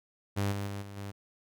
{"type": "tone with level steps", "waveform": "sawtooth", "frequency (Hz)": 100.2, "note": "G2", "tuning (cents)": 38, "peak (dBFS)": [-24, -29, -32, -39, -34], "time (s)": [0.36, 1.12], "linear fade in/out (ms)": 20, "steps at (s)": [0.51, 0.66, 0.81, 0.96], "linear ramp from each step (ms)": 20, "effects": []}